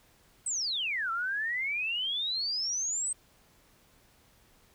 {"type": "exponential two-way sweep", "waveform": "sine", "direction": "down then up", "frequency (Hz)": [8372, 1318.5, 8372], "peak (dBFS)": -29, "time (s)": [0.46, 3.13], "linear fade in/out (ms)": 5, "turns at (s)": 1.11, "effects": ["pink hiss -63 dBFS RMS until 4.74 s"]}